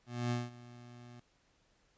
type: tone with ADSR envelope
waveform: 25% pulse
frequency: 121 Hz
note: B2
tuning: 35 cents flat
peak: -27 dBFS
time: 0.06-1.2 s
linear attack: 250 ms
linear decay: 190 ms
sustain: -20 dB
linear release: 4 ms
effects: pink hiss -72 dBFS RMS until 1.97 s + resampled to 16000 Hz